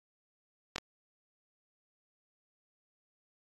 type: clicks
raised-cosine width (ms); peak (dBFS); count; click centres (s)
0.2; -15 / -17; 2; 0.76 / 0.782
effects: AAC 32 kbps